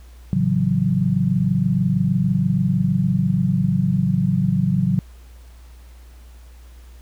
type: chord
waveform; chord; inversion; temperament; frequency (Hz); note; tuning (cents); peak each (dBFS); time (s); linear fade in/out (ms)
sine; F# minor seventh; first; equal; 110 / 138.59 / 164.81 / 185; A2 / C#3 / E3 / F#3; 0 / 0 / 0 / 0; -25 / -21 / -23 / -19; 0.33-4.99; 0
effects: added 60 Hz sine -40 dBFS peak until 7.01 s + pink hiss -54 dBFS RMS until 7.01 s